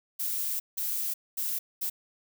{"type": "noise bursts at uneven times", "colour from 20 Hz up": "violet", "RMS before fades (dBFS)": -31, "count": 4, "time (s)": [[0.19, 0.6], [0.77, 1.14], [1.37, 1.59], [1.81, 1.9]], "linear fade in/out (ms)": 10, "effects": []}